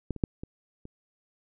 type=clicks; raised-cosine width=3 ms; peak=-17 / -26 / -11 / -24 / -30 dBFS; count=5; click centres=0.107 / 0.163 / 0.238 / 0.435 / 0.854 s; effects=none